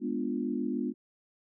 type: chord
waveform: sine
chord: G# diminished seventh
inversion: none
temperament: equal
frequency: 207.7 / 246.9 / 293.7 / 349.2 Hz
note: G#3 / B3 / D4 / F4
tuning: 0 / 0 / 0 / 0 cents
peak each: -36 / -32 / -35 / -37 dBFS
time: 0-0.94 s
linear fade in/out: 50 ms
effects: none